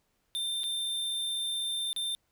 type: tone with dropouts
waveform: square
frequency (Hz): 3588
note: A7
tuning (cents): +33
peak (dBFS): -31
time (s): 0.35-2.15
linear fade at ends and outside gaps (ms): 0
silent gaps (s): 0.634-0.64 / 1.93-1.963
effects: pink hiss -75 dBFS RMS until 2.31 s